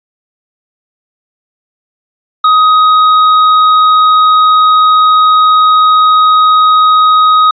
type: tone with tanh clipping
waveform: triangle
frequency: 1257 Hz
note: D#6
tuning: 17 cents sharp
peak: -5 dBFS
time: 2.44-7.51 s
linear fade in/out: 5 ms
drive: 13 dB
effects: resampled to 11025 Hz